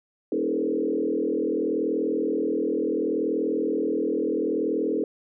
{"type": "tone with frequency modulation", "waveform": "sine", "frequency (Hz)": 370, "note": "F#4", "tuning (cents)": 0, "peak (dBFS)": -22, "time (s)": [0.32, 5.04], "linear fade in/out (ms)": 2, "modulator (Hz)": 40.7, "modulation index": 2.7, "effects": []}